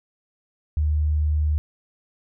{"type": "tone", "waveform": "sine", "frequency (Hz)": 75.8, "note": "D#2", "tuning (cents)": -45, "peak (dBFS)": -18, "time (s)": [0.77, 1.58], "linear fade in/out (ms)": 0, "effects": []}